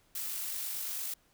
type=noise with amplitude modulation; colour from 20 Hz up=blue; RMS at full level=-36 dBFS; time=0.15-1.14 s; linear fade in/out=5 ms; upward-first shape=sine; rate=48.9 Hz; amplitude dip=25%; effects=pink hiss -68 dBFS RMS until 1.33 s